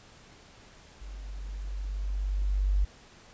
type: tone with level ramp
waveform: sine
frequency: 48.61 Hz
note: G1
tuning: 14 cents flat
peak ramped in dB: -39 to -21 dBFS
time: 1.01-2.85 s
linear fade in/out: 10 ms
effects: pink hiss -54 dBFS RMS until 3.33 s + resampled to 16000 Hz